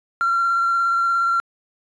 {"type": "tone with vibrato", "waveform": "triangle", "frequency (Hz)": 1370, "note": "F6", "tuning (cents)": -34, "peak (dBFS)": -13, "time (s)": [0.21, 1.4], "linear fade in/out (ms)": 0, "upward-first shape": "square", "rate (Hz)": 17, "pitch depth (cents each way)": 11, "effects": ["tanh soft clip ceiling -13 dBFS", "resampled to 22050 Hz"]}